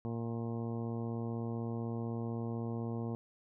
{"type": "harmonic tone with a mistuned harmonic", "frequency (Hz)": 115.9, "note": "A#2", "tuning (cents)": -10, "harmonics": [1, 2, 3, 4, 5, 6, 7, 8, 9], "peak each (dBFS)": [-38, -39, -45, -45, -53, -52, -54, -56, -56], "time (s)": [0.05, 3.15], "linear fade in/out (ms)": 0, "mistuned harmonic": 9, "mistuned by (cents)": 41, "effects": []}